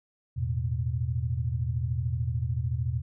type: chord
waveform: sine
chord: E suspended fourth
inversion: none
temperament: equal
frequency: 82.41 / 110 / 123.47 Hz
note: E2 / A2 / B2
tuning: 0 / 0 / 0 cents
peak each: -31 / -32 / -29 dBFS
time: 0.36-3.02 s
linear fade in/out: 20 ms
effects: none